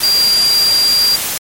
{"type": "tone in noise", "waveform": "sine", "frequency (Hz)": 4760, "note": "D8", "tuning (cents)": 22, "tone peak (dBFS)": -9, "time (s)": [0.03, 1.16], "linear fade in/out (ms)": 5, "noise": "white", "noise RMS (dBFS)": -19, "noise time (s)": [0, 1.38], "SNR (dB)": 7, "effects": ["MP3 64 kbps"]}